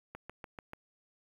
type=click train; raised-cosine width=0.5 ms; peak=-28 dBFS; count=5; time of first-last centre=0.15-0.734 s; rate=6.85 Hz; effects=9-bit